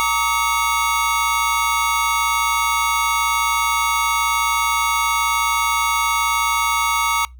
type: tone cluster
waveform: square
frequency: 926 / 1153 / 1272 / 2213 Hz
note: A#5 / D6 / D#6 / C#7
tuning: -12 / -32 / +38 / -3 cents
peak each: -23 dBFS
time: 0-7.25 s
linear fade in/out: 0 ms
effects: noise-tail reverb RT60 0.2 s tail -25 dB re dry + added 62 Hz sine -38 dBFS peak until 7.39 s